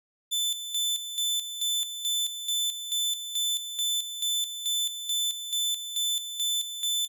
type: tone with tremolo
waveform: sawtooth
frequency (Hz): 3520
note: A7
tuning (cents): 0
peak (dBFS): -22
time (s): 0.31-7.08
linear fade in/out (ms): 20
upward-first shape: square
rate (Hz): 2.3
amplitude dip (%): 65
effects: none